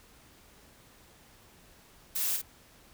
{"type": "noise with echo", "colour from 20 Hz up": "blue", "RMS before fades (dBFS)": -31, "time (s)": [2.15, 2.37], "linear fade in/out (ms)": 10, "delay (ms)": 48, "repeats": 1, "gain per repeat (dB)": -5, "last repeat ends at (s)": 2.418, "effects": ["pink hiss -58 dBFS RMS until 2.93 s"]}